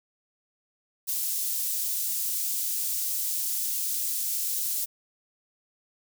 white high-pass noise, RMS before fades -29 dBFS, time 1.07-4.86 s, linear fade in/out 20 ms, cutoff 6300 Hz, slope 12 dB/octave, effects none

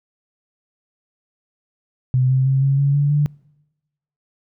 sine tone with pitch steps, 128.3 / 131.22 / 134.21 / 137.27 / 140.4 / 143.6 / 146.87 Hz, C3 / C3 / C3 / C#3 / C#3 / D3 / D3, -34 / +5 / +44 / -17 / +22 / -39 / 0 cents, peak -13 dBFS, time 2.14-3.26 s, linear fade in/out 0 ms, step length 160 ms, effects noise-tail reverb RT60 1.0 s tail -26 dB re dry

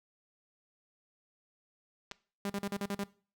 clicks, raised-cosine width 0.2 ms, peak -24 dBFS, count 2, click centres 2.113 / 2.118 s
sawtooth tone bursts, 200.4 Hz, G3, 38 cents sharp, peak -29 dBFS, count 7, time 2.45-3.038 s, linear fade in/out 2 ms, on 48 ms, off 42 ms
effects noise-tail reverb RT60 0.4 s tail -20 dB re dry

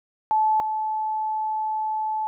sine tone pair in turn, 867 / 867 Hz, A5 / A5, -26 / -26 cents, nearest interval unison, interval 0 cents, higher neither, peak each -17 / -23 dBFS, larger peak first, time 0.31-0.6 / 0.6-2.27 s, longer second, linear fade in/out 0 ms, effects none

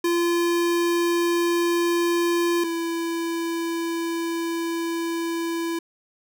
square tone pair in turn, 343.5 / 334.3 Hz, F4 / E4, -29 / +24 cents, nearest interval unison, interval 47 cents, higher first, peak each -20 / -25 dBFS, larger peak first, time 0.04-2.64 / 2.64-5.79 s, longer second, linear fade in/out 5 ms, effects none

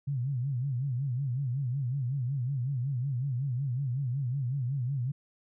sine tone with vibrato, 130.81 Hz, C3, in tune, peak -28 dBFS, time 0.07-5.12 s, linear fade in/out 10 ms, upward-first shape sine, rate 5.4 Hz, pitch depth 160 cents each way, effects none

